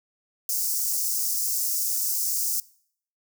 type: high-pass noise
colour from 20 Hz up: white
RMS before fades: -26 dBFS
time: 0.49-2.6 s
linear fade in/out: 2 ms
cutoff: 5100 Hz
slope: 48 dB/octave
effects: noise-tail reverb RT60 0.6 s tail -22 dB re dry